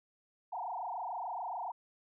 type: tone with frequency modulation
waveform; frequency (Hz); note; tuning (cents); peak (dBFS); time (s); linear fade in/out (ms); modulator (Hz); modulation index
sine; 830.6; G#5; 0; -36; 0.52-1.72; 10; 26.9; 4.8
effects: none